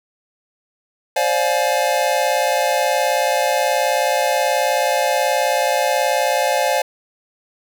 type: chord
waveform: square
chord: D half-diminished seventh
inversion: third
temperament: just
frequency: 528.6 / 587.3 / 704.8 / 845.8 Hz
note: C5 / D5 / F5 / Ab5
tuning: +18 / 0 / +16 / +31 cents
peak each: -22 dBFS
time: 1.16-6.82 s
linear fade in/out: 5 ms
effects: none